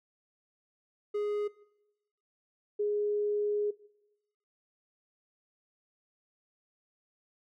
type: tone pair in turn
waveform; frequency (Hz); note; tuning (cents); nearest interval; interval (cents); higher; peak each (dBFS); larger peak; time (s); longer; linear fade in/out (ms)
triangle / sine; 415.3 / 415.3; G#4 / G#4; 0 / 0; unison; 0; neither; -27; neither; 1.14-1.48 / 2.79-3.71; second; 10
effects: noise-tail reverb RT60 0.9 s tail -20 dB re dry